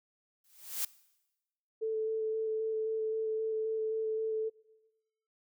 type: noise with exponential growth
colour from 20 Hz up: blue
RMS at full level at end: -30 dBFS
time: 0.44-0.85 s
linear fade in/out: 5 ms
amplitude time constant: 87 ms
type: tone with vibrato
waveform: sine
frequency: 440 Hz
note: A4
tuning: in tune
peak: -30 dBFS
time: 1.81-4.5 s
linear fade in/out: 20 ms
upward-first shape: square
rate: 3.8 Hz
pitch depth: 9 cents each way
effects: noise-tail reverb RT60 1.0 s tail -21 dB re dry